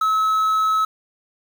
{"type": "tone with quantisation", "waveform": "triangle", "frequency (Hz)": 1292, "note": "E6", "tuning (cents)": -35, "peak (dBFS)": -14, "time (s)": [0.01, 0.85], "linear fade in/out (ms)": 5, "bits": 7, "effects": []}